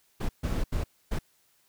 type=noise bursts at uneven times; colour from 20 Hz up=brown; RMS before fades=-28 dBFS; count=4; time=0.2-0.29 / 0.43-0.64 / 0.72-0.84 / 1.11-1.19 s; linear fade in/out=10 ms; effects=white hiss -67 dBFS RMS until 1.68 s